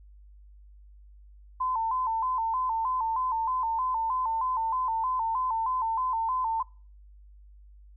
sine tone with vibrato, 959 Hz, A#5, 49 cents sharp, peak -25 dBFS, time 1.6-6.63 s, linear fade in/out 10 ms, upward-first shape square, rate 3.2 Hz, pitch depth 110 cents each way, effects noise-tail reverb RT60 0.4 s tail -25 dB re dry + added 50 Hz sine -49 dBFS peak until 7.96 s

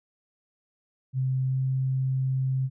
sine tone with pitch glide, 130.81 to 131.8 Hz, C3 to C3, 0 to +13 cents, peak -23 dBFS, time 1.13-2.7 s, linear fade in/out 50 ms, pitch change +13 cents, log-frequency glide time 1.47-1.57 s, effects none

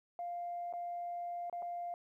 sine tone with dropouts, 698.5 Hz, F5, in tune, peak -37 dBFS, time 0.19-1.94 s, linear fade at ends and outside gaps 1 ms, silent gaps 0.727-0.736 / 1.498-1.527 / 1.622-1.626 s, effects tanh soft clip ceiling -33 dBFS + 13-bit

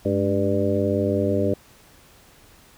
harmonic tone with a mistuned harmonic, 99 Hz, G2, 18 cents sharp, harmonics 1 / 2 / 3 / 4 / 5 / 6, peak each -26 / -26 / -26 / -26 / -26 / -26 dBFS, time 0.05-1.54 s, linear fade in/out 5 ms, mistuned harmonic 2, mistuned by +110 cents, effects pink hiss -52 dBFS RMS until 2.77 s

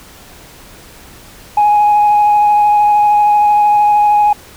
sine tone with vibrato, 833 Hz, G#5, 5 cents sharp, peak -5 dBFS, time 1.57-4.33 s, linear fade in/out 5 ms, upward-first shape sine, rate 13 Hz, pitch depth 12 cents each way, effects tanh soft clip ceiling -4 dBFS + pink hiss -38 dBFS RMS until 4.56 s

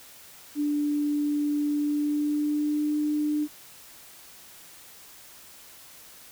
sine tone with pitch glide, 293.7 to 299.2 Hz, D4 to D4, 0 to +32 cents, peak -23 dBFS, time 0.55-3.48 s, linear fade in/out 50 ms, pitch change +32 cents, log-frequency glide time 1.77-2.95 s, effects white hiss -49 dBFS RMS until 6.31 s

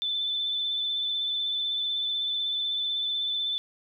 sine tone with vibrato, 3519 Hz, A7, in tune, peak -26 dBFS, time 0.02-3.58 s, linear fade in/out 0 ms, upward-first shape sine, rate 16 Hz, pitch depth 21 cents each way, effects 11-bit

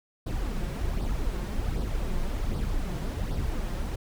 brown noise with flanger, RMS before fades -29 dBFS, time 0.26-3.96 s, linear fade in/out 10 ms, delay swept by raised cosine 0.21 to 5.71 ms, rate 1.3 Hz, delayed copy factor +0.55, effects none

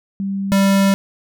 sine / square tone pair in turn, 196 / 196 Hz, G3 / G3, 0 / 0 cents, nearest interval unison, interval 0 cents, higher neither, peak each -19 / -12 dBFS, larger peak second, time 0.2-0.52 / 0.52-0.94 s, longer second, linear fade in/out 0 ms, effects none

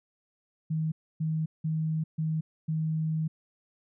sine tone bursts at uneven times, 158.1 Hz, D#3, 28 cents sharp, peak -26 dBFS, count 5, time 0.7-0.92 / 1.2-1.46 / 1.64-2.04 / 2.18-2.41 / 2.68-3.28 s, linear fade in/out 10 ms, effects none

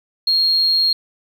sine tone, 4255 Hz, C8, 28 cents sharp, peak -12 dBFS, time 0.27-0.93 s, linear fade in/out 5 ms, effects tanh soft clip ceiling -8 dBFS + 8-bit

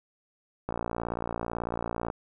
click train, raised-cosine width 1 ms, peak -17 dBFS, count 83, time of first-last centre 0.69-2.101 s, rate 58.1 Hz, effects none

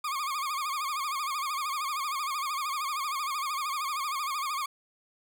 40% pulse tone with vibrato, 1151 Hz, D6, 35 cents flat, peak -29 dBFS, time 0.04-4.66 s, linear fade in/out 5 ms, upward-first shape sine, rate 13 Hz, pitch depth 130 cents each way, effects none

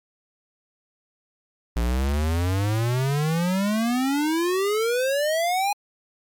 square exponential sweep, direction up, 56 to 830.6 Hz, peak -21 dBFS, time 1.76-5.73 s, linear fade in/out 5 ms, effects MP3 96 kbps

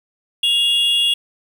triangle tone pair together, 2815 / 3354 Hz, F7 / G#7, +13 / +16 cents, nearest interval minor third, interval 303 cents, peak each -15 dBFS, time 0.43-1.14 s, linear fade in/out 5 ms, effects 7-bit

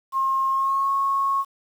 sine tone with pitch glide, 1071 to 1096 Hz, C6 to C#6, +40 to -20 cents, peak -19 dBFS, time 0.12-1.45 s, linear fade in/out 50 ms, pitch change +40 cents, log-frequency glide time 0.49-0.89 s, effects 8-bit

